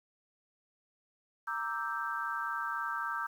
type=chord; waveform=sine; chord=E half-diminished seventh; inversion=second; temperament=equal; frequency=932.3 / 1174.7 / 1318.5 / 1568 Hz; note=Bb5 / D6 / E6 / G6; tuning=0 / 0 / 0 / 0 cents; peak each=-40 / -39 / -38 / -37 dBFS; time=1.47-3.27 s; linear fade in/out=10 ms; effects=10-bit